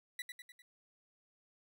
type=tone with echo; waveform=30% pulse; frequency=1961 Hz; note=B6; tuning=13 cents flat; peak=-36 dBFS; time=0.19-0.22 s; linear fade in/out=2 ms; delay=100 ms; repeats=4; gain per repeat=-5 dB; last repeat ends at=0.62 s; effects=none